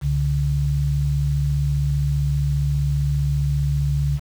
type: tone pair together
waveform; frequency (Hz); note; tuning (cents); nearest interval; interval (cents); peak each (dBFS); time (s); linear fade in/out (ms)
sine; 67.1 / 142.18; C2 / C#3; +44 / +44; octave + minor second; 1300; -22 / -19; 0.01-4.2; 50
effects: 7-bit